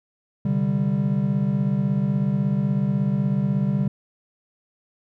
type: chord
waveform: triangle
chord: C suspended second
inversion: none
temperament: just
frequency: 130.81 / 147.16 / 196.22 Hz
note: C3 / D3 / G3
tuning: 0 / +4 / +2 cents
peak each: -24 / -22 / -20 dBFS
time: 0.45-3.88 s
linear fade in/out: 5 ms
effects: none